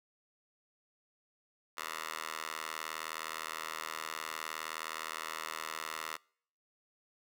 10% pulse tone with high-pass filter, 79.4 Hz, D#2, 36 cents sharp, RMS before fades -41 dBFS, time 1.77-6.17 s, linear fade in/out 10 ms, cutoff 1200 Hz, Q 1.3, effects noise-tail reverb RT60 0.6 s tail -26 dB re dry

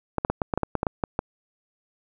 clicks, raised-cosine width 1 ms, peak -9 dBFS, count 12, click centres 0.183 / 0.249 / 0.3 / 0.418 / 0.538 / 0.576 / 0.633 / 0.753 / 0.831 / 0.868 / 1.038 / 1.191 s, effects none

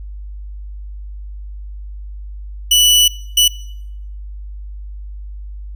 sawtooth tone bursts at uneven times, 2960 Hz, F#7, in tune, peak -5 dBFS, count 2, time 2.71-3.08 / 3.37-3.48 s, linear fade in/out 5 ms, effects noise-tail reverb RT60 0.8 s tail -22 dB re dry + added 50 Hz sine -27 dBFS peak until 5.75 s

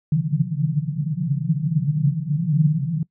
pink band-pass noise, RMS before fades -21 dBFS, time 0.12-3.03 s, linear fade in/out 2 ms, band 140 to 170 Hz, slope 96 dB/octave, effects noise-tail reverb RT60 0.1 s tail -22 dB re dry

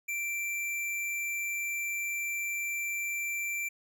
square tone, 2349 Hz, D7, in tune, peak -32 dBFS, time 0.08-3.69 s, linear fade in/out 10 ms, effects none

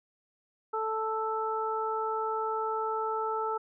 harmonic tone, 440 Hz, A4, in tune, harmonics 1 / 2 / 3, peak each -33 / -33 / -33 dBFS, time 0.73-3.58 s, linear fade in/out 10 ms, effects none

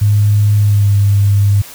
sine tone with pitch glide, 103.83 to 100.93 Hz, G#2 to G#2, 0 to -49 cents, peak -7 dBFS, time 0.01-1.62 s, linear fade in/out 10 ms, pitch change -49 cents, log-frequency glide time 0.6-0.93 s, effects white hiss -34 dBFS RMS until 1.74 s

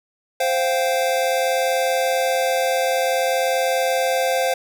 square chord, C suspended fourth, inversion none, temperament equal with one note detuned, 523.3 / 698.5 / 779 Hz, C5 / F5 / G5, 0 / 0 / -11 cents, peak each -21 / -23 / -27 dBFS, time 0.4-4.54 s, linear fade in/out 5 ms, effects none

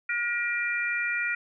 harmonic tone, 476.6 Hz, A#4, 38 cents sharp, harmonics 3 / 4 / 5, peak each -30 / -30 / -30 dBFS, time 0.09-1.35 s, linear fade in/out 5 ms, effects none

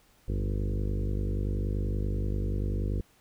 harmonic tone with a mistuned harmonic, 50.4 Hz, G1, 49 cents sharp, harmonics 1 / 2 / 3 / 4 / 5 / 6 / 7 / 8 / 9 / 10, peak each -29 / -32 / -40 / -39 / -43 / -44 / -42 / -47 / -45 / -48 dBFS, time 0.28-3.01 s, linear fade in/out 5 ms, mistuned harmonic 2, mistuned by -60 cents, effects pink hiss -63 dBFS RMS until 3.2 s

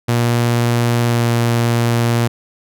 sawtooth tone with pitch glide, 118.9 to 117.81 Hz, A#2 to A#2, +35 to +19 cents, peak -9 dBFS, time 0.08-2.28 s, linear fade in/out 10 ms, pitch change -16 cents, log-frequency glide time 1.06-1.27 s, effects none

